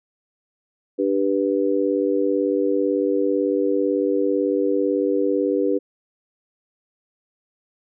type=chord; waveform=sine; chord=G major; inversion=second; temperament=just; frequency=294 / 392 / 490 Hz; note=D4 / G4 / B4; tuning=+2 / 0 / -14 cents; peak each=-22 dBFS; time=0.98-5.79 s; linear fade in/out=20 ms; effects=none